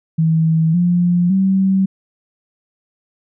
sine tone with pitch steps, 161.2 / 175.79 / 191.7 Hz, E3 / F3 / G3, -38 / +12 / -38 cents, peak -11 dBFS, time 0.18-1.86 s, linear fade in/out 10 ms, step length 560 ms, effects none

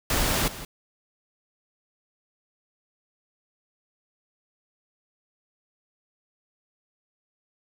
pink noise with echo, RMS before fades -24 dBFS, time 0.1-0.48 s, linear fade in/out 2 ms, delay 170 ms, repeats 1, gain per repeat -14 dB, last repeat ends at 0.65 s, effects none

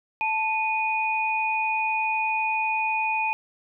sine tone pair together, 880 / 2473 Hz, A5 / D#7, 0 / -11 cents, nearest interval octave + tritone, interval 1789 cents, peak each -25 / -25 dBFS, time 0.21-3.33 s, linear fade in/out 0 ms, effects none

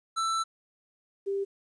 square / sine tone pair in turn, 1329 / 395.1 Hz, E6 / G4, +14 / +14 cents, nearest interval octave + major sixth, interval 2100 cents, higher first, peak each -27 dBFS, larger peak neither, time 0.16-0.44 / 1.26-1.45 s, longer first, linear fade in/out 20 ms, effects resampled to 22050 Hz + 11-bit

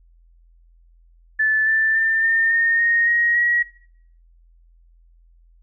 sine tone with pitch steps, 1746 / 1768.3 / 1790.9 / 1813.8 / 1837 / 1860.5 / 1884.3 / 1908.4 Hz, A6 / A6 / A6 / A#6 / A#6 / A#6 / A#6 / A#6, -14 / +8 / +30 / -48 / -26 / -4 / +18 / +40 cents, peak -15 dBFS, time 1.39-3.63 s, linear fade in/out 10 ms, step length 280 ms, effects noise-tail reverb RT60 0.6 s tail -20 dB re dry + added 42 Hz sine -50 dBFS peak until 5.62 s

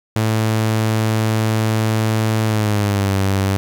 sawtooth tone with pitch glide, 110 to 97.43 Hz, A2 to G2, 0 to -10 cents, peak -11 dBFS, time 0.16-3.57 s, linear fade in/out 0 ms, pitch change -210 cents, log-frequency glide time 2.45-3.13 s, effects 8-bit

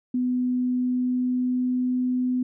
sine tone with pitch glide, 250 to 251.7 Hz, B3 to B3, +21 to +33 cents, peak -21 dBFS, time 0.14-2.43 s, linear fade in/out 5 ms, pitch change +12 cents, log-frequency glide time 0.53-2 s, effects none

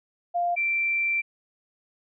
sine tone pair in turn, 698.5 / 2349 Hz, F5 / D7, 0 / 0 cents, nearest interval octave + major sixth, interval 2100 cents, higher second, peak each -22 / -22 dBFS, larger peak neither, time 0.34-0.56 / 0.56-1.22 s, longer second, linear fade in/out 20 ms, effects none

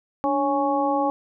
harmonic tone with a mistuned harmonic, 277.2 Hz, C#4, in tune, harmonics 1 / 2 / 3 / 4, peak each -25 / -25 / -23 / -28 dBFS, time 0.24-1.1 s, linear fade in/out 0 ms, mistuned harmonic 1, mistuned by +83 cents, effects none

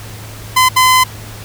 sawtooth tone bursts at uneven times, 1022 Hz, C6, 41 cents flat, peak -3 dBFS, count 2, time 0.56-0.69 / 0.76-1.04 s, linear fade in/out 10 ms, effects added 107 Hz sine -30 dBFS peak until 1.44 s + pink hiss -33 dBFS RMS until 1.44 s

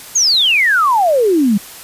sine exponential sweep, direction down, 6790 to 191.3 Hz, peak -9 dBFS, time 0.15-1.58 s, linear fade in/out 10 ms, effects white hiss -34 dBFS RMS until 1.83 s + resampled to 32000 Hz

